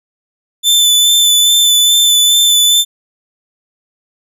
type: tone with vibrato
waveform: sawtooth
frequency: 3520 Hz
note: A7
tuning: in tune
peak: -4 dBFS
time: 0.63-2.85 s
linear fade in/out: 50 ms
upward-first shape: sine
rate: 2.4 Hz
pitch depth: 17 cents each way
effects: none